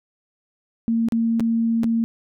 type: tone with dropouts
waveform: sine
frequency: 228.8 Hz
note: A#3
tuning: 32 cents flat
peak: -17 dBFS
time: 0.88-2.04 s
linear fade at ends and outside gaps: 0 ms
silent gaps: 1.086-1.122 / 1.397-1.405 / 1.834-1.842 s
effects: none